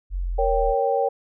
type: linear sweep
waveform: sine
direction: down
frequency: 46.32 to 37 Hz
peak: -23 dBFS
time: 0.1-0.75 s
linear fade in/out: 50 ms
type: chord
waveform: sine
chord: G diminished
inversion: first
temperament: equal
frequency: 466.2 / 554.4 / 784 Hz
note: Bb4 / Db5 / G5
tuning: 0 / 0 / 0 cents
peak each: -23 dBFS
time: 0.38-1.09 s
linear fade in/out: 10 ms
effects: none